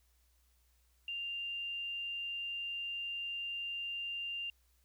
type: tone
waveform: sine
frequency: 2791 Hz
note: F7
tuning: 2 cents flat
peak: -37 dBFS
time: 1.08-4.5 s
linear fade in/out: 2 ms
effects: added 61 Hz sine -69 dBFS peak until 4.84 s + white hiss -75 dBFS RMS until 4.84 s